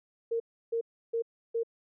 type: tone bursts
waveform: sine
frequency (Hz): 460.7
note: A#4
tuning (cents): -20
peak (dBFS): -27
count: 4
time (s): 0.31-1.634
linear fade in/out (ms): 10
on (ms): 91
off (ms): 320
effects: none